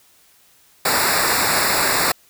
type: noise with comb filter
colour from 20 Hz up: pink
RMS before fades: -18 dBFS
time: 0.85-2.12 s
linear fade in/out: 5 ms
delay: 0.32 ms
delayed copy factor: -0.95
effects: white hiss -54 dBFS RMS until 2.29 s